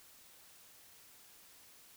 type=silence; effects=white hiss -60 dBFS RMS until 1.96 s